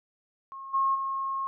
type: tone with level steps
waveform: sine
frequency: 1081 Hz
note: C#6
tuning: 44 cents flat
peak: -38 / -22 / -28 dBFS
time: 0.52-1.47 s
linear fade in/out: 0 ms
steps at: 0.73 / 0.94 s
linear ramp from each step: 20 ms
effects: none